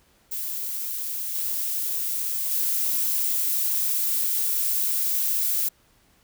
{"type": "noise with level steps", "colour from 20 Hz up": "violet", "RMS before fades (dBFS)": [-30, -27, -24], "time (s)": [0.31, 5.69], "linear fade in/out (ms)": 10, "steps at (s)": [1.35, 2.51], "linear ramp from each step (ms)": 2, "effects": ["pink hiss -61 dBFS RMS until 6.23 s"]}